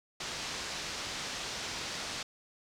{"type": "low-pass noise", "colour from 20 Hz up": "white", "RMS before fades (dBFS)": -39, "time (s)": [0.2, 2.23], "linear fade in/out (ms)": 5, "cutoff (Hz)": 6200, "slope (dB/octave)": 24, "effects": []}